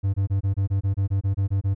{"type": "tone bursts", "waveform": "triangle", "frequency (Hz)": 98, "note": "G2", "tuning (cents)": 0, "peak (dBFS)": -17, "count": 13, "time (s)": [0.03, 1.748], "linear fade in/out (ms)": 20, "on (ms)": 110, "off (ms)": 24, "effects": []}